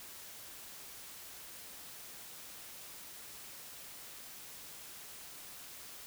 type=silence; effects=white hiss -50 dBFS RMS until 6.06 s